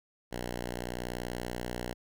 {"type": "tone", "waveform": "5% pulse", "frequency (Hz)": 60.6, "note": "B1", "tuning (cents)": -32, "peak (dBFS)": -24, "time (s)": [0.31, 1.94], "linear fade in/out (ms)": 20, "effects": []}